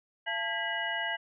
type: tone cluster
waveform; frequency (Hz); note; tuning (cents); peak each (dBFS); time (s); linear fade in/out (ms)
sine; 681 / 880 / 1625 / 1969 / 2911; F5 / A5 / G#6 / B6 / F#7; -44 / 0 / -38 / -6 / -29; -38 / -38 / -35 / -35 / -37; 0.26-1.17; 20
effects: none